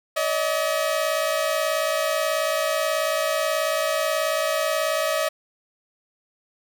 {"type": "tone pair together", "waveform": "sawtooth", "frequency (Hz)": [575.6, 634], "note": ["D5", "D#5"], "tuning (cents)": [-35, 32], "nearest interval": "major second", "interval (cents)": 167, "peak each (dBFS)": [-22, -19], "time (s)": [0.16, 5.29], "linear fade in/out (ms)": 10, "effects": []}